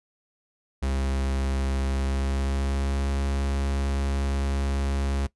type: tone with pitch glide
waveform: 45% pulse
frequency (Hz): 67.3 to 68.83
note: C2 to C#2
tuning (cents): +49 to -12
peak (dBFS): -24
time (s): 0.82-5.27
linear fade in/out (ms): 10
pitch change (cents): +39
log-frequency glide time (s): 1.88-3.07
effects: noise-tail reverb RT60 0.1 s tail -19 dB re dry + resampled to 24000 Hz